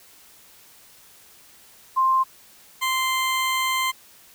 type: tone pair in turn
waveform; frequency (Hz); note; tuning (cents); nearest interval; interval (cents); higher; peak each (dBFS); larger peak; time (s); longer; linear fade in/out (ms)
sine / 20% pulse; 1051 / 1043.1; C6 / C6; +7 / -6; unison; 13; first; -16; neither; 1.96-2.24 / 2.81-3.92; second; 20
effects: white hiss -51 dBFS RMS until 4.34 s